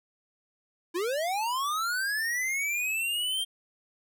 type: linear sweep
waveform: square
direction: up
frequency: 322.6 to 3197 Hz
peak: -28 dBFS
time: 0.94-3.45 s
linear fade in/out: 20 ms
effects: none